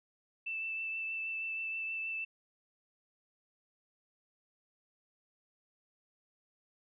sine tone with vibrato, 2651 Hz, E7, 9 cents sharp, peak -35 dBFS, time 0.46-2.25 s, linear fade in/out 10 ms, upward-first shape triangle, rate 6.3 Hz, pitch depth 15 cents each way, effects none

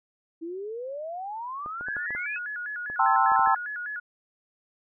sine exponential sweep, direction up, 320 to 2630 Hz, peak -32 dBFS, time 0.41-2.39 s, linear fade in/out 20 ms
clicks, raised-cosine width 1 ms, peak -27 dBFS, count 10, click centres 1.661 / 1.81 / 1.885 / 1.967 / 2.106 / 2.15 / 2.9 / 3.319 / 3.394 / 3.474 s
sine tone with vibrato, 1568 Hz, G6, in tune, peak -31 dBFS, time 1.86-4 s, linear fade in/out 10 ms, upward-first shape square, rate 5 Hz, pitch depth 140 cents each way
sine chord, A minor seventh, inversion third, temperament equal with one note detuned, 784 / 894.3 / 1046.5 / 1318.5 Hz, G5 / A5 / C6 / E6, 0 / +28 / 0 / 0 cents, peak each -24 dBFS, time 2.99-3.55 s, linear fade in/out 5 ms
effects none

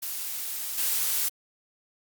blue noise with level steps, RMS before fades -33 / -26 dBFS, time 0.02-1.29 s, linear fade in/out 10 ms, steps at 0.78 s, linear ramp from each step 5 ms, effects Opus 48 kbps

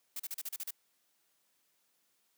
blue noise bursts, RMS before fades -39 dBFS, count 8, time 0.16-0.708 s, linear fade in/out 5 ms, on 37 ms, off 36 ms, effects white hiss -75 dBFS RMS until 2.37 s + high-pass 150 Hz 12 dB/octave

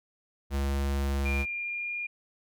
square tone, 69.3 Hz, C#2, in tune, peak -27 dBFS, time 0.5-1.46 s, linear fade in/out 50 ms
sine tone with pitch glide, 2400 to 2417 Hz, D7 to D7, +37 to +49 cents, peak -31 dBFS, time 1.25-2.07 s, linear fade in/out 10 ms, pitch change +12 cents, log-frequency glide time 1.56-1.95 s
effects none

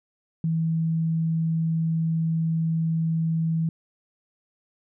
sine tone, 162.6 Hz, E3, 23 cents flat, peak -21 dBFS, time 0.44-3.69 s, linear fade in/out 2 ms, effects none

